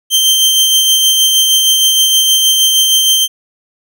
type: tone with tremolo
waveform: sawtooth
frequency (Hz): 3136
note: G7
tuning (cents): 0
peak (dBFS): -3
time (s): 0.1-3.28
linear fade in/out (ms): 50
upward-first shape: sine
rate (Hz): 6.4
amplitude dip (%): 30
effects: none